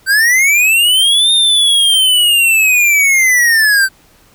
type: linear two-way sweep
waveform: square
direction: up then down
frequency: 1530 to 3669 to 1530 Hz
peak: -8 dBFS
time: 0.06-3.89 s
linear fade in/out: 50 ms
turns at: 1.32 s
effects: pink hiss -48 dBFS RMS until 4.34 s